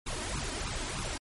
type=noise with flanger; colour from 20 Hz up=pink; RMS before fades=-35 dBFS; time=0.06-1.18 s; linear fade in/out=10 ms; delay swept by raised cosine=0.76 to 3.26 ms; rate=3.2 Hz; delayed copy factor=+1; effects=MP3 48 kbps